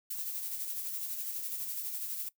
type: noise with tremolo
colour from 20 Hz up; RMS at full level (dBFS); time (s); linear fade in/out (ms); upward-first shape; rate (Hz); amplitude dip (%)
violet; -36; 0.1-2.29; 10; sine; 12; 40
effects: noise-tail reverb RT60 0.1 s tail -19 dB re dry